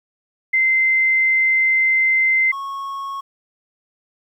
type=tone pair in turn; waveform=sine / triangle; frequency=2075 / 1099.2 Hz; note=C7 / C#6; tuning=-15 / -15 cents; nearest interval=major seventh; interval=1100 cents; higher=first; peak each=-13 / -23 dBFS; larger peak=first; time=0.53-2.52 / 2.52-3.21 s; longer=first; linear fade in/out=10 ms; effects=9-bit